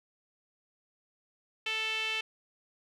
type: tone with band-pass filter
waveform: sawtooth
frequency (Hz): 440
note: A4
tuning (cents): 0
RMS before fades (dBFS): -33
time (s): 1.66-2.21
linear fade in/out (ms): 5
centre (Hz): 2800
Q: 5.1
effects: none